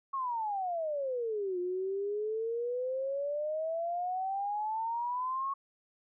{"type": "exponential two-way sweep", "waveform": "sine", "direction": "down then up", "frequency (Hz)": [1107, 353.5, 1107], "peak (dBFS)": -31, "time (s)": [0.13, 5.54], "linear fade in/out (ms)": 10, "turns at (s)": 1.59, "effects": []}